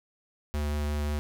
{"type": "tone with vibrato", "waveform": "square", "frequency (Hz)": 74, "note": "D2", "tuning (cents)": 14, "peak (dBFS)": -28, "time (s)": [0.54, 1.19], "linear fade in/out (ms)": 0, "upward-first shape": "triangle", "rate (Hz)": 5.6, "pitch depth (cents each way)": 12, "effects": []}